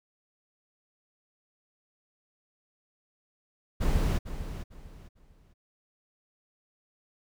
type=noise with echo; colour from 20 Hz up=brown; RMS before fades=-25 dBFS; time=3.8-4.19 s; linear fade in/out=20 ms; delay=450 ms; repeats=3; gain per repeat=-11 dB; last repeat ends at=5.54 s; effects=none